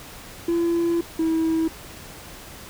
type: tone pair in turn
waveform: triangle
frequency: 339.1 / 323.6 Hz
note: E4 / E4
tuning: +49 / -32 cents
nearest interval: minor second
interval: 81 cents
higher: first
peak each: -16 dBFS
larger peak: neither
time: 0.48-1.01 / 1.19-1.68 s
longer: first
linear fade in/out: 5 ms
effects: tanh soft clip ceiling -13 dBFS + pink hiss -41 dBFS RMS until 2.69 s